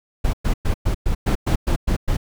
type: noise bursts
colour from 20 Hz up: brown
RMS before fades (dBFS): -18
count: 10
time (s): 0.24-2.17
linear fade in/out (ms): 10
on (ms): 94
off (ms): 110
effects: none